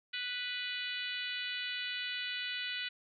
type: harmonic tone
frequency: 493.9 Hz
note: B4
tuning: in tune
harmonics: 3 / 4 / 5 / 6 / 7 / 8 / 9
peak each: -43 / -43 / -43 / -41 / -45 / -44 / -52 dBFS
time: 0.13-2.89 s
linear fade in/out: 10 ms
effects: none